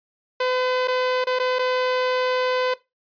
sawtooth tone with dropouts, 507 Hz, B4, 45 cents sharp, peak -16 dBFS, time 0.4-2.74 s, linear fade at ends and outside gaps 5 ms, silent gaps 0.875-0.881 / 1.242-1.269 / 1.389-1.397 / 1.587-1.591 s, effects noise-tail reverb RT60 0.2 s tail -17 dB re dry + resampled to 11025 Hz

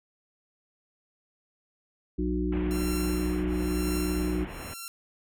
harmonic tone, 60.9 Hz, B1, 24 cents flat, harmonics 1 / 3 / 5 / 6, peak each -30 / -32 / -30 / -33 dBFS, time 2.18-4.45 s, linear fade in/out 10 ms
pink low-pass noise, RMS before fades -40 dBFS, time 2.52-4.74 s, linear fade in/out 5 ms, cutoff 2900 Hz, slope 48 dB/octave
5% pulse tone with tremolo, 1362 Hz, F6, 44 cents flat, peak -23 dBFS, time 2.71-4.88 s, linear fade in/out 0 ms, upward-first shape triangle, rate 1 Hz, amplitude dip 100%
effects none

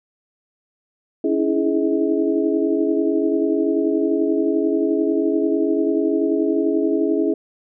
sine tone cluster, 280.1 / 317.7 / 329.1 / 418.5 / 639 Hz, C#4 / D#4 / E4 / G#4 / D#5, +18 / +36 / -3 / +13 / +46 cents, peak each -22 / -28 / -20 / -21 / -29 dBFS, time 1.24-7.34 s, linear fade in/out 5 ms, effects none

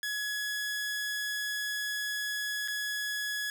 sawtooth tone with dropouts, 1685 Hz, G#6, 25 cents sharp, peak -28 dBFS, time 0.03-3.5 s, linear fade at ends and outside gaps 1 ms, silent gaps 2.677-2.682 s, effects none

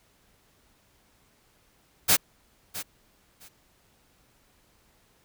white noise with echo, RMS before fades -19 dBFS, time 2.08-2.17 s, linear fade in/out 20 ms, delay 660 ms, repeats 2, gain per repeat -15 dB, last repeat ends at 3.49 s, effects pink hiss -64 dBFS RMS until 5.24 s

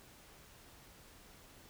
silence, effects pink hiss -59 dBFS RMS until 1.69 s

